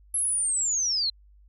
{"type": "linear sweep", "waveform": "sine", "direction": "down", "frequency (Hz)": [11175, 4063], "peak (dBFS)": -23, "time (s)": [0.14, 1.1], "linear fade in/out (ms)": 5, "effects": ["added 50 Hz sine -52 dBFS peak until 1.48 s"]}